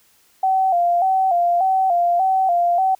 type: tone with vibrato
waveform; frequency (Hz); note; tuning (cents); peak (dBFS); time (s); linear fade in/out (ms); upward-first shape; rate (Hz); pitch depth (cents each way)
sine; 728; F#5; -28; -14; 0.43-2.95; 5; square; 1.7; 79
effects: white hiss -57 dBFS RMS until 2.99 s